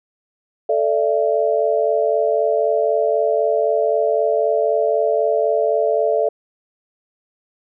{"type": "chord", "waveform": "sine", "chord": "A suspended fourth", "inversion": "none", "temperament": "equal with one note detuned", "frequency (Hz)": [440, 587.3, 671.2], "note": ["A4", "D5", "E5"], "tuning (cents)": [0, 0, 31], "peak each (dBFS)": -19, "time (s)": [0.69, 6.29], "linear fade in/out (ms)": 5, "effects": []}